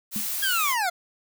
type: noise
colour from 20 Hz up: blue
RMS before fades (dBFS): -29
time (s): 0.11-0.76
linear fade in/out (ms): 50
type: tone with exponential decay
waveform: sine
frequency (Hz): 212.9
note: G#3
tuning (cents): +43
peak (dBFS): -26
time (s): 0.16-0.28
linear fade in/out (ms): 0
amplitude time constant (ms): 25
type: linear sweep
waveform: 25% pulse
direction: down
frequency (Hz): 1651 to 676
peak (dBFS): -19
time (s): 0.42-0.9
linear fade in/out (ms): 10
effects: none